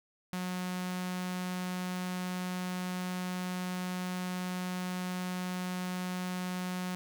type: tone with notch filter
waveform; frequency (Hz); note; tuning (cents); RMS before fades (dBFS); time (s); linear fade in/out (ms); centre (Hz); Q
sawtooth; 181.9; F#3; -29; -36; 0.33-6.95; 0; 430; 1.2
effects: none